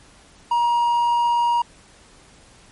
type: tone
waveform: triangle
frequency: 949 Hz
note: A#5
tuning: 31 cents sharp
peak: -14 dBFS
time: 0.51-1.62 s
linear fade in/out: 5 ms
effects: pink hiss -50 dBFS RMS until 2.71 s + MP3 48 kbps